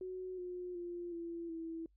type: tone with pitch steps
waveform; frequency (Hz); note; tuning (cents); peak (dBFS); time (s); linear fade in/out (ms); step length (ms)
sine; 370 / 359.1 / 348.4 / 338.1 / 328.1; F#4 / F4 / F4 / E4 / E4; 0 / +48 / -4 / +44 / -8; -40; 0.01-1.86; 2; 370
effects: noise-tail reverb RT60 0.1 s tail -26 dB re dry + added 50 Hz sine -67 dBFS peak until 1.96 s